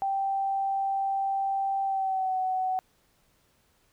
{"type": "tone with pitch glide", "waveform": "sine", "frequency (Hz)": [782, 748.8], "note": ["G5", "F#5"], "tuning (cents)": [-4, 20], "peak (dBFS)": -25, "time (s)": [0.02, 2.79], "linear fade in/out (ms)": 0, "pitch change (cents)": -76, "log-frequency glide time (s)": [1.84, 2.36], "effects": ["pink hiss -67 dBFS RMS until 3.92 s"]}